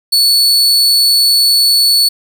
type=tone; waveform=40% pulse; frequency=4435 Hz; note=C#8; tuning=in tune; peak=-6 dBFS; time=0.12-2.09 s; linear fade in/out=10 ms; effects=none